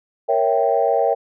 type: chord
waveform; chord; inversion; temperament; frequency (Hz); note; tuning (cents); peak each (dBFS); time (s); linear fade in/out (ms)
sine; A# diminished seventh; none; equal; 466.2 / 554.4 / 659.3 / 784; A#4 / C#5 / E5 / G5; 0 / 0 / 0 / 0; -20; 0.28-1.15; 20
effects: tanh soft clip ceiling -4 dBFS